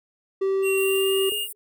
triangle tone, 387 Hz, G4, 22 cents flat, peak -18 dBFS, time 0.41-1.3 s, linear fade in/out 10 ms
square tone with pitch glide, 2742 to 2835 Hz, F7 to F7, -32 to +25 cents, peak -26 dBFS, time 0.62-1.48 s, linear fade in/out 50 ms, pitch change +57 cents, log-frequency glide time 0.75-1.17 s
pink high-pass noise, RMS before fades -36 dBFS, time 0.77-1.53 s, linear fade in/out 10 ms, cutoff 8400 Hz, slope 96 dB/octave
sine tone with exponential decay, 416.5 Hz, G#4, 5 cents sharp, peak -28 dBFS, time 1.32-1.55 s, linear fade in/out 0 ms, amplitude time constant 49 ms
effects none

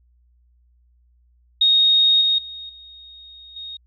sine tone with level steps, 3729 Hz, A#7, in tune, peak -12 / -15 / -32 / -40 / -31 dBFS, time 1.61-3.77 s, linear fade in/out 5 ms, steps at 2.21 / 2.38 / 2.69 / 3.56 s, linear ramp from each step 5 ms, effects added 60 Hz sine -55 dBFS peak until 3.86 s

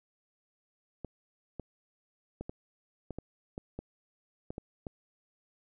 clicks, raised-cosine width 2 ms, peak -25 dBFS, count 11, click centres 1.047 / 1.597 / 2.41 / 2.495 / 3.107 / 3.186 / 3.579 / 3.79 / 4.505 / 4.581 / 4.868 s, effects none

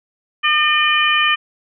harmonic tone, 605 Hz, D#5, 49 cents flat, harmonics 2 / 3 / 4 / 5, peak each -18 / -18 / -18 / -18 dBFS, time 0.43-1.36 s, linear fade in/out 20 ms, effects none

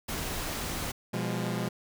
pink noise, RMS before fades -34 dBFS, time 0.08-0.92 s, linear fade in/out 10 ms
sawtooth chord, F diminished, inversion second, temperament equal with one note detuned, 123.47 / 174.61 / 203.8 Hz, Cb3 / F3 / Ab3, 0 / 0 / -32 cents, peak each -30 dBFS, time 1.13-1.69 s, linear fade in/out 10 ms
effects none

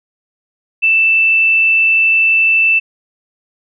sine tone with frequency modulation, 2654 Hz, E7, 11 cents sharp, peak -8 dBFS, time 0.82-2.8 s, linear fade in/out 20 ms, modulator 51.5 Hz, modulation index 0.29, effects none

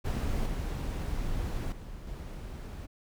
brown noise with level steps, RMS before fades -30 / -33 / -43 / -40 dBFS, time 0.04-2.87 s, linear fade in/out 20 ms, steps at 0.46 / 1.72 / 2.07 s, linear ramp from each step 2 ms, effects none

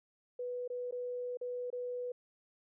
sine tone with dropouts, 492.9 Hz, B4, 3 cents flat, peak -36 dBFS, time 0.39-2.12 s, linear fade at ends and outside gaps 5 ms, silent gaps 0.678-0.7 / 0.911-0.923 / 1.372-1.412 / 1.703-1.727 s, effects none

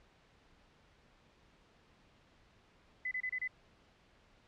sine tone bursts, 2014 Hz, B6, 33 cents sharp, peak -34 dBFS, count 5, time 3.05-3.477 s, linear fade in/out 5 ms, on 63 ms, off 28 ms, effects pink hiss -66 dBFS RMS until 4.47 s + low-pass 4000 Hz 12 dB/octave

